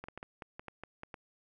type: clicks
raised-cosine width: 0.5 ms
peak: -28 dBFS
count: 10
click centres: 0.04 / 0.085 / 0.176 / 0.229 / 0.422 / 0.595 / 0.683 / 0.836 / 1.034 / 1.142 s
effects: none